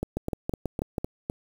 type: two click trains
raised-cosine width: 2 ms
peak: -15 / -14 dBFS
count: 6 / 6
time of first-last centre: 0.03-1.299 / 0.17-0.982 s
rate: 3.94 / 6.16 Hz
effects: 7-bit